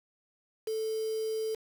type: tone with quantisation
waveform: sine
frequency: 440 Hz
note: A4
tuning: in tune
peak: -30 dBFS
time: 0.67-1.55 s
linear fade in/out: 5 ms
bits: 7
effects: none